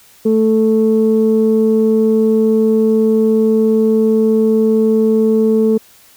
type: tone pair together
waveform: sine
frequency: 220 / 440 Hz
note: A3 / A4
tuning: 0 / 0 cents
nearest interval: octave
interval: 1200 cents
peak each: -11 dBFS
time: 0.25-5.78 s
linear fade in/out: 10 ms
effects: tanh soft clip ceiling -3 dBFS + white hiss -46 dBFS RMS until 6.16 s